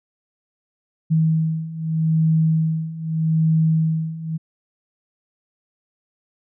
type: beating tone pair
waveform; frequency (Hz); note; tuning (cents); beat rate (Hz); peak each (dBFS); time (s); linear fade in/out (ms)
sine; 159.4 / 160.21; D#3 / E3; +42 / -49; 0.81; -21 / -18; 1.1-4.38; 20
effects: none